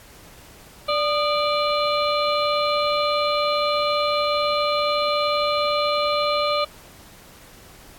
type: harmonic tone with a mistuned harmonic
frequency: 587.3 Hz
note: D5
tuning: in tune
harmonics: 1 / 2 / 4 / 5 / 6 / 7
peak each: -22 / -23 / -30 / -32 / -32 / -29 dBFS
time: 0.88-6.65 s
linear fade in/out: 10 ms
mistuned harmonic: 2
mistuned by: +68 cents
effects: pink hiss -47 dBFS RMS until 7.98 s + AAC 64 kbps